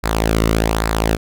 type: tone with flanger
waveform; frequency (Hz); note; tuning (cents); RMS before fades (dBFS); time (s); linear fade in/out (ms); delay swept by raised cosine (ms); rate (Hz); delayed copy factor
sawtooth; 55; A1; 0; -17; 0.03-1.17; 20; 0.32 to 1.24; 1.2; -0.6
effects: none